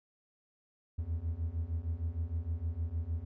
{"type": "beating tone pair", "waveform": "triangle", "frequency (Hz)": [78.9, 85.4], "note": ["D#2", "F2"], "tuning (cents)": [25, -38], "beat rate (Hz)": 6.5, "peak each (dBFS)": [-35, -33], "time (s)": [0.98, 3.25], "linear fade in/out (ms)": 10, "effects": []}